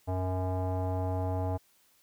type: tone with low-pass filter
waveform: square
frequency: 92.5 Hz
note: F#2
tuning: in tune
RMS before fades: -31 dBFS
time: 0.07-1.58 s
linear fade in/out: 20 ms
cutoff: 760 Hz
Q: 4.4
effects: white hiss -66 dBFS RMS until 2.02 s